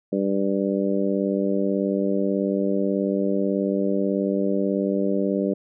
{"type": "harmonic tone", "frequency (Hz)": 98.3, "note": "G2", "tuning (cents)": 5, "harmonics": [2, 3, 4, 5, 6], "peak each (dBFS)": [-24, -26, -27, -28, -29], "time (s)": [0.12, 5.54], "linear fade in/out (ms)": 10, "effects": []}